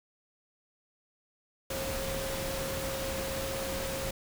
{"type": "tone in noise", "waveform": "sine", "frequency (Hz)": 538, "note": "C5", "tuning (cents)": 48, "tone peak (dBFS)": -36, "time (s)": [1.7, 4.11], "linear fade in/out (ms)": 5, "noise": "pink", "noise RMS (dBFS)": -36, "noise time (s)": [1.7, 4.11], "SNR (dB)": -3, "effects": []}